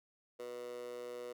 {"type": "tone with high-pass filter", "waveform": "15% pulse", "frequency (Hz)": 122.1, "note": "B2", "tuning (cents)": -19, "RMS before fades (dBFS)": -45, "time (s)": [0.39, 1.33], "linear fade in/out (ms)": 10, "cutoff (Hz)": 480, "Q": 4.1, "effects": []}